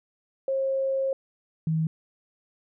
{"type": "tone pair in turn", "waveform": "sine", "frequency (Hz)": [537, 159.65], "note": ["C5", "D#3"], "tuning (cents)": [45, 45], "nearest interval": "octave + major sixth", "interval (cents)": 2100, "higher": "first", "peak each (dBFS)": [-23, -22], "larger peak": "second", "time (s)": [[0.48, 1.13], [1.67, 1.87]], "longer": "first", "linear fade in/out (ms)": 2, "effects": []}